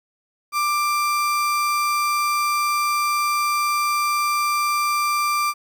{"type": "tone", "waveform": "35% pulse", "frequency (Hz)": 1182, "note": "D6", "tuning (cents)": 11, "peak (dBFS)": -17, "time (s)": [0.52, 5.54], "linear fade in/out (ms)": 50, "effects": ["9-bit"]}